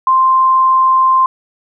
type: tone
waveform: sine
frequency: 1046.5 Hz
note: C6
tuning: in tune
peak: -7 dBFS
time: 0.07-1.26 s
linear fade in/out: 2 ms
effects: none